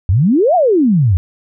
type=exponential two-way sweep; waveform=sine; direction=up then down; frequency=81.8 to 755 to 81.8 Hz; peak=-8 dBFS; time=0.09-1.17 s; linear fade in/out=0 ms; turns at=0.55 s; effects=none